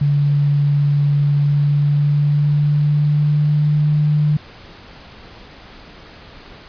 sine tone with pitch glide, 143.9 to 149.84 Hz, D3 to D3, -35 to +35 cents, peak -12 dBFS, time 0.01-4.37 s, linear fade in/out 5 ms, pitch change +70 cents, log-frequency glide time 1.34-3.97 s, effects pink hiss -40 dBFS RMS until 6.68 s + resampled to 11025 Hz

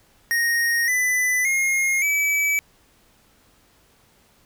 square tone with pitch steps, 1864.7 / 1998.5 / 2142 / 2296 Hz, A#6 / B6 / C7 / D7, 0 / +20 / +40 / -40 cents, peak -19 dBFS, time 0.31-2.59 s, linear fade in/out 0 ms, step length 570 ms, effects pink hiss -58 dBFS RMS until 4.45 s

